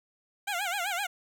15% pulse tone with vibrato, 754 Hz, F#5, 32 cents sharp, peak -23 dBFS, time 0.47-1.07 s, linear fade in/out 10 ms, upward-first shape sine, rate 7.8 Hz, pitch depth 170 cents each way, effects none

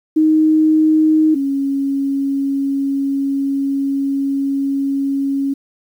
sine tone pair in turn, 312.2 / 275.7 Hz, D#4 / C#4, +6 / -9 cents, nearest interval major second, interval 215 cents, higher first, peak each -9 / -15 dBFS, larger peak first, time 0.16-1.35 / 1.35-5.54 s, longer second, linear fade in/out 10 ms, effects 8-bit

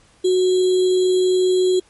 sine tone with sample-and-hold, 368.7 Hz, F#4, 6 cents flat, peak -13 dBFS, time 0.24-1.8 s, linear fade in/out 10 ms, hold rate 3675 Hz, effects pink hiss -54 dBFS RMS until 1.89 s + MP3 48 kbps

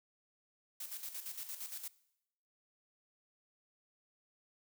blue noise with tremolo, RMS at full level -43 dBFS, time 0.8-1.88 s, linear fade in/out 5 ms, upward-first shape square, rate 8.7 Hz, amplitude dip 60%, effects noise-tail reverb RT60 0.8 s tail -20 dB re dry

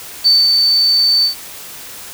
sine tone with ADSR envelope, 4539 Hz, C#8, 40 cents sharp, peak -6 dBFS, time 0.24-1.35 s, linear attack 24 ms, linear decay 210 ms, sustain -3 dB, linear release 110 ms, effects white hiss -32 dBFS RMS until 2.13 s

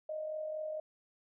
sine tone with amplitude modulation, 620 Hz, D#5, 6 cents flat, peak -34 dBFS, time 0.09-0.8 s, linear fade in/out 5 ms, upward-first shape sine, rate 44.3 Hz, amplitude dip 45%, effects none

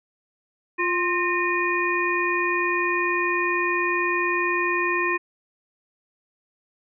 harmonic tone with a mistuned harmonic, 351.1 Hz, F4, 9 cents sharp, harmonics 1 / 3 / 5 / 7, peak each -26 / -26 / -26 / -26 dBFS, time 0.78-5.18 s, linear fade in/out 20 ms, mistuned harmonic 5, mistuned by +71 cents, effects none

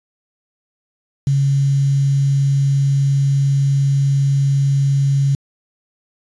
sine tone with quantisation, 138.59 Hz, C#3, in tune, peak -12 dBFS, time 1.27-5.35 s, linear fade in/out 2 ms, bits 6, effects resampled to 22050 Hz

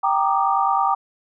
sine chord, Eb major seventh, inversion first, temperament equal with one note detuned, 784 / 932.3 / 1174.7 / 1224.5 Hz, G5 / Bb5 / D6 / Eb6, 0 / 0 / 0 / -28 cents, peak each -20 / -22 / -22 / -25 dBFS, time 0.03-0.95 s, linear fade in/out 10 ms, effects none

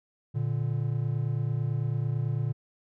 triangle tone pair together, 116.54 / 145.57 Hz, A#2 / D3, 0 / -15 cents, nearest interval major third, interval 385 cents, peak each -26 / -28 dBFS, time 0.34-2.53 s, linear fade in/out 20 ms, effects none

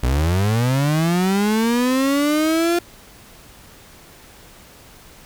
35% pulse linear sweep, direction up, 58 to 349.2 Hz, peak -14 dBFS, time 0.03-2.79 s, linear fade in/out 5 ms, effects pink hiss -45 dBFS RMS until 5.25 s

